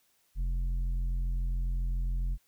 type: tone with tanh clipping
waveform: sine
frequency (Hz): 43.65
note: F1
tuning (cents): 0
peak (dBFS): -29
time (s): 0.35-2.38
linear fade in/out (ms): 50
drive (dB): 7
effects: white hiss -70 dBFS RMS until 2.47 s